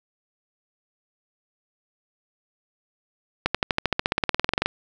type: accelerating click train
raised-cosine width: 0.3 ms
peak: -4 dBFS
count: 21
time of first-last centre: 3.46-4.66 s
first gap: 86 ms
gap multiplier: 0.96
effects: none